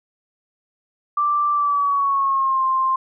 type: tone with pitch glide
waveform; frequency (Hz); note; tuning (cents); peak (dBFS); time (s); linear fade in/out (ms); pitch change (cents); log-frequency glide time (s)
sine; 1174.7 to 1052.6; D6 to C6; 0 to +10; -16; 1.17-2.96; 5; -190; 1.52-2.64
effects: none